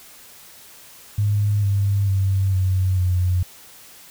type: tone with pitch steps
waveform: sine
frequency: 103.2 / 99.86 / 96.62 / 93.49 / 90.47 Hz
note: G#2 / G2 / G2 / F#2 / F#2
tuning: -10 / +33 / -25 / +18 / -38 cents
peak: -16 dBFS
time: 1.18-3.43 s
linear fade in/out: 5 ms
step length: 450 ms
effects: white hiss -45 dBFS RMS until 4.1 s